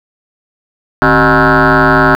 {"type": "tone with frequency modulation", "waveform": "sine", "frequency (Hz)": 848, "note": "G#5", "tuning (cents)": 36, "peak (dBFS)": -3, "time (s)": [1.02, 2.15], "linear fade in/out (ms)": 0, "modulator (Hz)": 116, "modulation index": 6.3, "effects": ["tanh soft clip ceiling -3 dBFS", "7-bit"]}